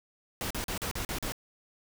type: noise bursts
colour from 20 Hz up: pink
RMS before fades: -34 dBFS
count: 7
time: 0.41-1.321 s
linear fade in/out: 0 ms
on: 95 ms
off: 41 ms
effects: none